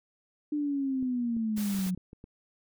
sine linear sweep, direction down, 300 to 180 Hz, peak -27 dBFS, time 0.52-1.95 s, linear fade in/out 5 ms
clicks, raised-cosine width 3 ms, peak -33 dBFS, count 9, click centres 1.027 / 1.367 / 1.58 / 1.746 / 1.791 / 1.866 / 1.976 / 2.131 / 2.241 s
white noise, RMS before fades -41 dBFS, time 1.56-1.91 s, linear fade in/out 20 ms
effects none

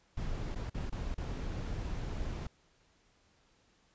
brown noise with dropouts, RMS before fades -37 dBFS, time 0.17-2.47 s, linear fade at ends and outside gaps 5 ms, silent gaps 0.549-0.557 / 0.698-0.744 / 0.897-0.923 / 1.144-1.179 s, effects pink hiss -69 dBFS RMS until 3.94 s + resampled to 16000 Hz

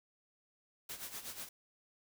white noise with tremolo, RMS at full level -43 dBFS, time 0.89-1.49 s, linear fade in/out 5 ms, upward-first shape sine, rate 8.2 Hz, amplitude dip 70%, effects none

